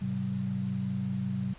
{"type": "tone cluster", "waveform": "sine", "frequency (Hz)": [105, 130.4, 191], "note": ["G#2", "C3", "G3"], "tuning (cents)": [19, -5, -45], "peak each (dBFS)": [-38, -34, -31], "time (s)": [0.01, 1.54], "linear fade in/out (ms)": 10, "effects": ["pink hiss -53 dBFS RMS until 1.58 s", "resampled to 8000 Hz"]}